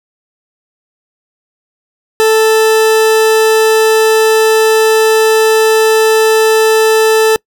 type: tone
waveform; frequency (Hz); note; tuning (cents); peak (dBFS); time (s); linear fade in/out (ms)
40% pulse; 440; A4; 0; -5; 2.2-7.36; 0
effects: noise-tail reverb RT60 0.1 s tail -26 dB re dry